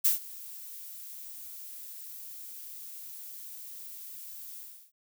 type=noise with ADSR envelope; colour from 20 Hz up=violet; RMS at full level=-22 dBFS; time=0.04-4.92 s; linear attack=17 ms; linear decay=130 ms; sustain=-22 dB; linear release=340 ms; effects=none